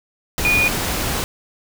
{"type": "tone in noise", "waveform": "sine", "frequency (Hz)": 2450, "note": "D#7", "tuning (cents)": -27, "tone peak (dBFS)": -14, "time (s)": [0.45, 0.68], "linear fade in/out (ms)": 0, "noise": "pink", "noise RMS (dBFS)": -22, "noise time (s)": [0.38, 1.24], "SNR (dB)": 5, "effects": []}